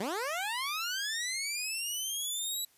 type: linear sweep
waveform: 15% pulse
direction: up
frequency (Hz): 176.7 to 3951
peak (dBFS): -26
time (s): 0-2.65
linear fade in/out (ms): 5
effects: white hiss -65 dBFS RMS until 2.77 s + resampled to 32000 Hz